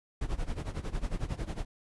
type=noise with tremolo; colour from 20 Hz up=brown; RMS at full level=-31 dBFS; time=0.21-1.65 s; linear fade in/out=5 ms; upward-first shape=sine; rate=11 Hz; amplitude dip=85%; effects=resampled to 24000 Hz